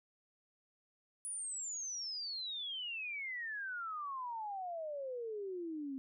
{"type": "exponential sweep", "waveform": "sine", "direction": "down", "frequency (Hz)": [9956, 261.6], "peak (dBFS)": -39, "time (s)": [1.25, 5.98], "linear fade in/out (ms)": 0, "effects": []}